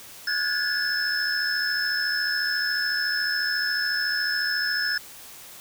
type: tone cluster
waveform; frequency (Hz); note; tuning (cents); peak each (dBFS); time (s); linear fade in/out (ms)
sine; 1454 / 1641 / 1715 / 5240; F#6 / G#6 / A6 / E8; -31 / -21 / -45 / -11; -29 / -29 / -29 / -27; 0.27-4.98; 5
effects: white hiss -44 dBFS RMS until 5.6 s